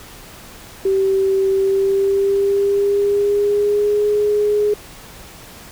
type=tone with pitch glide; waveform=sine; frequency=386.7 to 416.9 Hz; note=G4 to G#4; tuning=-24 to +7 cents; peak=-13 dBFS; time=0.85-4.74 s; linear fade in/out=5 ms; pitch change=+131 cents; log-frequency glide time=1.5-4.08 s; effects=pink hiss -39 dBFS RMS until 5.71 s